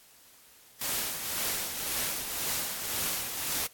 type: noise with tremolo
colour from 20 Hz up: white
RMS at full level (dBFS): -30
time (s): 0.81-3.67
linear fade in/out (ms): 5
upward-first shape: triangle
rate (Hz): 1.9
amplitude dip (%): 55
effects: white hiss -57 dBFS RMS until 3.73 s + AAC 64 kbps